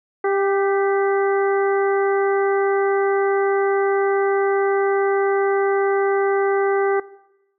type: harmonic tone with a mistuned harmonic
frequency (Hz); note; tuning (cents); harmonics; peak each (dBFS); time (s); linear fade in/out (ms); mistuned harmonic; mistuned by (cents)
395.3; G4; +15; 1 / 2 / 3 / 4 / 5; -18 / -24 / -28 / -30 / -32; 0.24-7; 5; 4; -38
effects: noise-tail reverb RT60 0.9 s tail -19 dB re dry